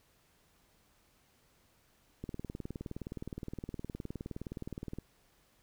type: click train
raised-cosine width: 3 ms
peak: -27 dBFS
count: 54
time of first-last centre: 2.24-4.986 s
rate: 19.3 Hz
effects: pink hiss -69 dBFS RMS until 5.62 s